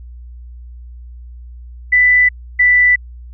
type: tone pair in turn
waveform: sine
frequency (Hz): 1988 / 1979.2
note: B6 / B6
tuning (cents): +11 / +3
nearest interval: unison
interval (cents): 8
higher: first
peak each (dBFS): -7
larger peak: neither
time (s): 1.92-2.29 / 2.59-2.96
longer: neither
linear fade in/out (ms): 10
effects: added 60 Hz sine -31 dBFS peak until 3.33 s